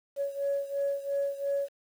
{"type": "beating tone pair", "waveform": "sine", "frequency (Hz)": [559, 561.9], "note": ["C#5", "C#5"], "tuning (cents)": [14, 23], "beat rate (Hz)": 2.9, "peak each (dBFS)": [-29, -32], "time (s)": [0.16, 1.69], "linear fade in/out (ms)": 50, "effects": ["tanh soft clip ceiling -22 dBFS", "9-bit"]}